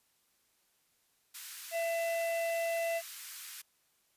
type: high-pass noise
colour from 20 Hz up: white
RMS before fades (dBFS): -45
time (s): 1.34-3.62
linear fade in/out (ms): 10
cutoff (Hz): 1300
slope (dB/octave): 24
type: harmonic tone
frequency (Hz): 669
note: E5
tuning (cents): +25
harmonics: 1 / 3 / 4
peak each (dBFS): -31 / -41 / -43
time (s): 1.71-3.02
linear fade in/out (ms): 50
effects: white hiss -73 dBFS RMS until 4.16 s + resampled to 32000 Hz